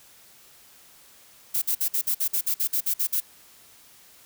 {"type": "noise bursts", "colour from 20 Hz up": "violet", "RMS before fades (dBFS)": -24, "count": 13, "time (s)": [1.54, 3.204], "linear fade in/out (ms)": 10, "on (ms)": 80, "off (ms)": 52, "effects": ["white hiss -53 dBFS RMS until 4.25 s"]}